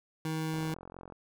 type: tone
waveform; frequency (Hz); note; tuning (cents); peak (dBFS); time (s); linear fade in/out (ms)
25% pulse; 158.6; D#3; +33; -28; 0.25-0.74; 2
type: click train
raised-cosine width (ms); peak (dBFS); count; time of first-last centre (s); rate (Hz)
1; -32; 27; 0.54-1.123; 44.6
effects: none